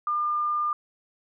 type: tone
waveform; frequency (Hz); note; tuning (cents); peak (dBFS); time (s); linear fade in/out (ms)
sine; 1203; D6; +41; -23; 0.07-0.73; 2
effects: none